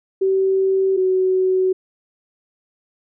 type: tone pair in turn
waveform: sine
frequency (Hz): 383.5 / 373.9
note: G4 / F#4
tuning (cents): -38 / +18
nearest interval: unison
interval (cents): 44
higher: first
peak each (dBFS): -14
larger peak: neither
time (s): 0.21-0.97 / 0.97-1.73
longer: neither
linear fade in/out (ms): 10
effects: none